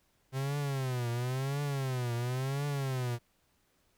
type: tone with vibrato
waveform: 45% pulse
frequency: 130.81 Hz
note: C3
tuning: in tune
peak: -31 dBFS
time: 0.32-3.19 s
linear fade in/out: 50 ms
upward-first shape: triangle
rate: 0.96 Hz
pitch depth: 190 cents each way
effects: pink hiss -72 dBFS RMS until 3.97 s